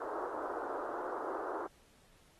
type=band-pass noise; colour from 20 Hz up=pink; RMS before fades=-40 dBFS; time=0-1.67 s; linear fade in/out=5 ms; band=330 to 1400 Hz; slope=48 dB/octave; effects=pink hiss -66 dBFS RMS until 2.39 s + AAC 32 kbps